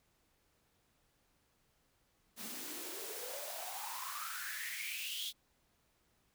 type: noise with high-pass filter sweep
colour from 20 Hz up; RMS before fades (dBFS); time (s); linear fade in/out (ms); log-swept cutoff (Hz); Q
white; -43; 2.36-5.33; 50; 210 to 3600; 8.1
effects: pink hiss -75 dBFS RMS until 6.34 s